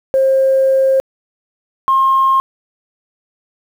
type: tone pair in turn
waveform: sine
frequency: 533 / 1068.2 Hz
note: C5 / C6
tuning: +32 / +36 cents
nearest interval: octave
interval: 1204 cents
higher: second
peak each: -8 dBFS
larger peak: neither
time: 0.14-1 / 1.88-2.4 s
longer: first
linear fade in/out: 0 ms
effects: tanh soft clip ceiling -4 dBFS + 7-bit